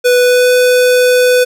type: tone with pitch glide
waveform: square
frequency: 493.9 to 498.5 Hz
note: B4 to B4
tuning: 0 to +16 cents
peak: -7 dBFS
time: 0.04-1.45 s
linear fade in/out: 20 ms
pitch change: +16 cents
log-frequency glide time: 0.18-0.52 s
effects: none